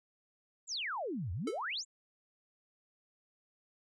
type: exponential two-way sweep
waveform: sine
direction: down then up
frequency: 7780 to 79.1 to 7780 Hz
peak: -35 dBFS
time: 0.67-1.85 s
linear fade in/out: 50 ms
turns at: 1.32 s
type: tone with exponential decay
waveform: square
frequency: 437.5 Hz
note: A4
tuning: 10 cents flat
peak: -33 dBFS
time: 1.47-1.62 s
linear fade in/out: 5 ms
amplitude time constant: 32 ms
effects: resampled to 24000 Hz